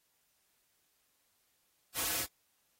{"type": "noise with comb filter", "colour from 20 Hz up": "white", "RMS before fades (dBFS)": -34, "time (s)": [1.94, 2.27], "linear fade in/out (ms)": 50, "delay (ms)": 5, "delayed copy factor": -1, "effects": ["white hiss -75 dBFS RMS until 2.79 s", "AAC 48 kbps"]}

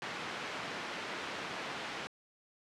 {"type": "band-pass noise", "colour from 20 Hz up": "white", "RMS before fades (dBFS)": -41, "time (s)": [0.02, 2.07], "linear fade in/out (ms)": 0, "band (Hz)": [150, 2400], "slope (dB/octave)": 12, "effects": ["low-pass 8000 Hz 12 dB/octave"]}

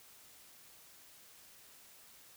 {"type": "silence", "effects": ["white hiss -59 dBFS RMS until 2.36 s"]}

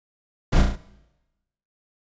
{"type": "noise with echo", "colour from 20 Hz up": "brown", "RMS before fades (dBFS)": -17, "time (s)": [0.52, 0.62], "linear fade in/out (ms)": 10, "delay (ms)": 35, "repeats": 4, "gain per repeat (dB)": -4, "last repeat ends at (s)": 0.76, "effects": ["noise-tail reverb RT60 1.0 s tail -19 dB re dry", "resampled to 16000 Hz"]}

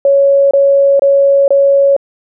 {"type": "tone bursts", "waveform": "sine", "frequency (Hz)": 556, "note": "C#5", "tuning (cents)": 5, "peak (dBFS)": -5, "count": 4, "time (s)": [0.05, 1.965], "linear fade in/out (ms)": 2, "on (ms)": 460, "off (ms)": 25, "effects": []}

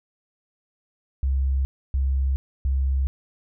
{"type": "tone bursts", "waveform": "sine", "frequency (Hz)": 67, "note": "C2", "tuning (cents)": 42, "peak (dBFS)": -19, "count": 3, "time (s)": [1.23, 3.07], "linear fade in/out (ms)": 0, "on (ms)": 420, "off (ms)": 290, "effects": []}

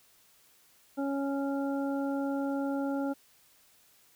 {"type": "harmonic tone", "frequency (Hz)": 277.2, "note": "C#4", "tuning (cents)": 0, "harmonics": [1, 2, 3, 5], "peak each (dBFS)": [-30, -36, -40, -44], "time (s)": [0.97, 3.14], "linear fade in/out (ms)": 20, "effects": ["white hiss -63 dBFS RMS until 4.15 s"]}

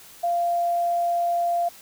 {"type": "tone", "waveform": "sine", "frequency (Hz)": 692, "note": "F5", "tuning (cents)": -16, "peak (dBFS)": -20, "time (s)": [0.23, 1.69], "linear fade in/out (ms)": 10, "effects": ["white hiss -47 dBFS RMS until 1.81 s"]}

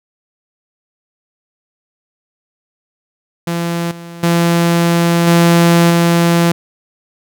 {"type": "tone with level steps", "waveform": "sawtooth", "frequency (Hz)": 170, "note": "F3", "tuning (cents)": -46, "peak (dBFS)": [-12, -25, -6, -3, -5], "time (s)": [3.47, 6.52], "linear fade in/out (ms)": 5, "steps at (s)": [3.91, 4.23, 5.27, 5.9], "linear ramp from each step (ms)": 5, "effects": []}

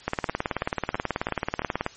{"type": "two click trains", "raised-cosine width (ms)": 0.5, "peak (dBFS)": [-9, -15], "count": [34, 5], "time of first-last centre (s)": [[0.08, 1.864], [0.29, 1.619]], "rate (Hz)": [18.5, 3.01], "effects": ["white hiss -48 dBFS RMS until 1.96 s", "MP3 32 kbps"]}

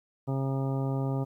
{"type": "harmonic tone", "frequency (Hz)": 135, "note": "C#3", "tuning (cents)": -45, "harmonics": [1, 2, 3, 4, 5, 6, 7, 9], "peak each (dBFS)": [-28, -34, -38, -40, -42, -44, -45, -47], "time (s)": [0.27, 1.25], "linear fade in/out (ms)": 20, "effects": ["11-bit"]}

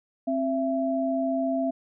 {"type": "tone pair together", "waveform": "sine", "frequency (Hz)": [265.4, 668.8], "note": ["C4", "E5"], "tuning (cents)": [25, 25], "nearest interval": "octave + major third", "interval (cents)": 1600, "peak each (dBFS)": -26, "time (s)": [0.27, 1.71], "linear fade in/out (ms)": 10, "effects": []}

